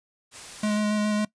white noise, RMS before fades -41 dBFS, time 0.31-0.82 s, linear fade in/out 50 ms
square tone with vibrato, 210.6 Hz, G#3, 24 cents sharp, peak -23 dBFS, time 0.63-1.25 s, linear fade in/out 5 ms, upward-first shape square, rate 7.2 Hz, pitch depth 11 cents each way
effects noise-tail reverb RT60 0.1 s tail -20 dB re dry + resampled to 22050 Hz

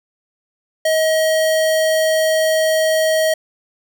square tone, 634 Hz, D#5, 32 cents sharp, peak -14 dBFS, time 0.85-3.34 s, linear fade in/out 5 ms, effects none

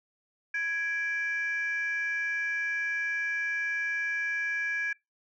sine tone pair together, 1661.2 / 2340 Hz, G#6 / D7, 0 / -7 cents, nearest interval tritone, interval 593 cents, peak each -28 / -32 dBFS, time 0.54-4.93 s, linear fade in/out 5 ms, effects noise-tail reverb RT60 0.2 s tail -25 dB re dry + tanh soft clip ceiling -23 dBFS

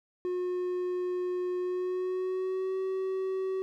triangle tone with pitch glide, 361.1 to 379.3 Hz, F#4 to F#4, -42 to +43 cents, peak -27 dBFS, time 0.25-3.62 s, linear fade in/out 0 ms, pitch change +85 cents, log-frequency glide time 1.59-2.78 s, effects none

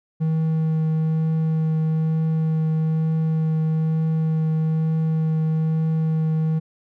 triangle tone with vibrato, 159 Hz, D#3, 38 cents sharp, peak -16 dBFS, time 0.2-6.6 s, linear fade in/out 20 ms, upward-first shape triangle, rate 1.1 Hz, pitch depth 10 cents each way, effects none

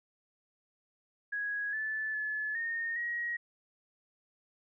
sine tone with pitch steps, 1662 / 1745 / 1720 / 1840 / 1895 Hz, G#6 / A6 / A6 / A#6 / A#6, +1 / -15 / -40 / -23 / +28 cents, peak -32 dBFS, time 1.32-3.37 s, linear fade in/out 10 ms, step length 410 ms, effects none

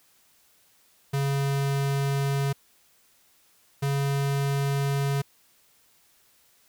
square tone pair in turn, 139 / 139.56 Hz, C#3 / C#3, +5 / +12 cents, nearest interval unison, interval 7 cents, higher second, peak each -24 dBFS, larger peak neither, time 1.13-2.53 / 3.82-5.22 s, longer neither, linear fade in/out 10 ms, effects white hiss -62 dBFS RMS until 6.68 s

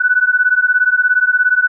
sine beating tone pair, 1480 / 1497 Hz, F#6 / F#6, 0 / +20 cents, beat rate 17 Hz, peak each -13 dBFS, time 0-1.68 s, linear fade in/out 10 ms, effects none

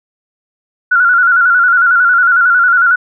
sine tone with vibrato, 1431 Hz, F6, 42 cents sharp, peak -6 dBFS, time 0.91-2.96 s, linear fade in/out 10 ms, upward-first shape square, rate 11 Hz, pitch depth 56 cents each way, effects none

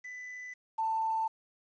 triangle / sine tone pair in turn, 1996 / 889.1 Hz, B6 / A5, +18 / +18 cents, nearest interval octave + major second, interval 1400 cents, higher first, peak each -39 / -28 dBFS, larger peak second, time 0.04-0.54 / 0.78-1.28 s, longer neither, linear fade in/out 10 ms, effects resampled to 16000 Hz + 10-bit

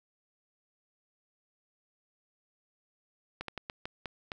slowing click train, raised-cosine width 0.3 ms, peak -21 dBFS, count 7, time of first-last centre 3.41-4.318 s, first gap 73 ms, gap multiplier 1.29, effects none

